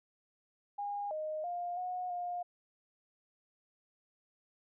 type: tone with pitch steps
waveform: sine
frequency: 814 / 619 / 704 / 727 / 709 Hz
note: G#5 / D#5 / F5 / F#5 / F5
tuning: -35 / -9 / +14 / -31 / +26 cents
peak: -35 dBFS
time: 0.78-2.43 s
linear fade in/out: 10 ms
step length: 330 ms
effects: none